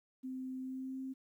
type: tone with pitch glide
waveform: sine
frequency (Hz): 259.3 to 263.8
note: C4 to C4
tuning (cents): -15 to +14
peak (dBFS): -39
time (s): 0.23-1.14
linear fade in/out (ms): 20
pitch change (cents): +29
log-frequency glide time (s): 0.6-1
effects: 12-bit